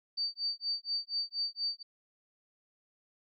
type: tone with tremolo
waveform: sine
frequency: 4609 Hz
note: D8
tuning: 33 cents flat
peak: -29 dBFS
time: 0.17-1.83 s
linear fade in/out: 10 ms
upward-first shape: sine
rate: 4.2 Hz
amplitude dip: 100%
effects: none